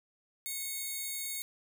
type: tone pair together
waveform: 5% pulse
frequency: 2184 / 3755 Hz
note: C#7 / A#7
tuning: -26 / +12 cents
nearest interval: major sixth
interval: 938 cents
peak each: -27 / -33 dBFS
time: 0.46-1.42 s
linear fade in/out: 0 ms
effects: none